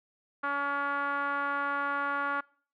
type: tone with low-pass filter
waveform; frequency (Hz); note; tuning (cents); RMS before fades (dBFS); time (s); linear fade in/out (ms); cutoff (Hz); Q
5% pulse; 282.9; C#4; +35; -31; 0.43-2.41; 10; 1300; 4.7
effects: noise-tail reverb RT60 0.5 s tail -25 dB re dry